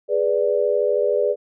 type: chord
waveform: sine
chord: G# diminished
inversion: none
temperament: equal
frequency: 415.3 / 493.9 / 587.3 Hz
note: G#4 / B4 / D5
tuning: 0 / 0 / 0 cents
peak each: -21 dBFS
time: 0.08-1.36 s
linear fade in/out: 50 ms
effects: none